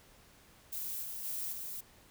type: noise with level steps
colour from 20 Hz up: violet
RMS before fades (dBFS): -39 / -42 / -38 / -42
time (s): 0.72-1.81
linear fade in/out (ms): 10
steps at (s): 1.02 / 1.24 / 1.52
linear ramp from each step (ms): 10
effects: pink hiss -61 dBFS RMS until 2.1 s